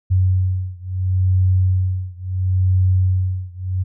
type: beating tone pair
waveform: sine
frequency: 92.5 / 93.23 Hz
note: F#2 / F#2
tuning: 0 / +14 cents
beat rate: 0.73 Hz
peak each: -17 / -18 dBFS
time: 0.1-3.84 s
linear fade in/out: 20 ms
effects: none